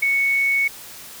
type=tone with ADSR envelope; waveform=sine; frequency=2217 Hz; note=C#7; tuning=in tune; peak=-13 dBFS; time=0.02-0.68 s; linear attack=11 ms; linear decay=4 ms; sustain=-3 dB; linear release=7 ms; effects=white hiss -39 dBFS RMS until 1.2 s